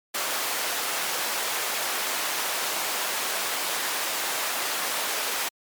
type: high-pass noise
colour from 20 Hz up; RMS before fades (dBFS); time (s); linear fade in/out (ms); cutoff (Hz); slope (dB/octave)
pink; -28; 0.14-5.49; 10; 650; 12
effects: MP3 96 kbps